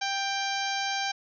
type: harmonic tone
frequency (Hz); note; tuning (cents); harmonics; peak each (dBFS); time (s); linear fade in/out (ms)
788; G5; +9; 1 / 2 / 3 / 4 / 5 / 6 / 7 / 8; -31 / -34 / -36 / -37 / -38 / -39 / -39 / -40; 0.01-1.12; 10
effects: none

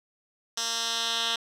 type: tone with band-pass filter sweep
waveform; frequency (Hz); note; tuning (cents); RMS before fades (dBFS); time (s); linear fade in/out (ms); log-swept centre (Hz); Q
10% pulse; 230; A#3; -23; -29; 0.57-1.36; 5; 5300 to 3500; 2.1
effects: none

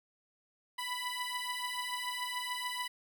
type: beating tone pair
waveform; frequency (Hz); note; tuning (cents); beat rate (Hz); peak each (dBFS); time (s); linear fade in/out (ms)
15% pulse; 987.8 / 994.7; B5 / B5; 0 / +12; 6.9; -32 / -32; 0.78-2.88; 10
effects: none

